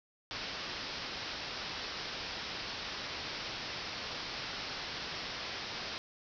white low-pass noise, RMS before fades -41 dBFS, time 0.31-5.98 s, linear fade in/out 0 ms, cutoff 5500 Hz, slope 96 dB/octave, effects none

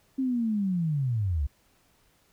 sine linear sweep, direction down, 269.8 to 64.1 Hz, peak -24 dBFS, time 0.18-1.47 s, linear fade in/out 10 ms, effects pink hiss -65 dBFS RMS until 2.32 s

